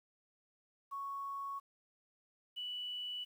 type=tone pair in turn; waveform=sine; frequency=1108.7 / 2960 Hz; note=C#6 / F#7; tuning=0 / 0 cents; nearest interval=octave + perfect fourth; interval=1700 cents; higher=second; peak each=-39 / -39 dBFS; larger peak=neither; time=0.91-1.6 / 2.56-3.25 s; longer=neither; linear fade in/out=20 ms; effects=11-bit